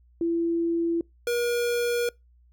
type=tone pair in turn; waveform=sine / square; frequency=336.2 / 478.2 Hz; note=E4 / A#4; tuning=+34 / +44 cents; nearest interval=tritone; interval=610 cents; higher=second; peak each=-22 / -24 dBFS; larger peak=first; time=0.21-1.01 / 1.27-2.09 s; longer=second; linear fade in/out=2 ms; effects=noise-tail reverb RT60 0.2 s tail -25 dB re dry + added 60 Hz sine -55 dBFS peak until 2.52 s